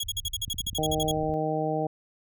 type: tone bursts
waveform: sawtooth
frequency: 3322 Hz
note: G#7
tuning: in tune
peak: -24 dBFS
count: 14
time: 0-1.115 s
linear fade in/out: 5 ms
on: 36 ms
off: 47 ms
type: low-pass noise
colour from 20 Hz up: white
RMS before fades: -41 dBFS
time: 0.03-1.34 s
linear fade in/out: 0 ms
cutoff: 110 Hz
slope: 96 dB/octave
type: click train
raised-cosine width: 5 ms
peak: -28 dBFS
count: 14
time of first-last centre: 0.48-1.298 s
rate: 15.9 Hz
type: harmonic tone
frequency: 155.6 Hz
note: D#3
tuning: in tune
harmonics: 1 / 2 / 3 / 4 / 5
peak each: -32 / -32 / -31 / -31 / -31 dBFS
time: 0.78-1.87 s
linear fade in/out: 5 ms
effects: none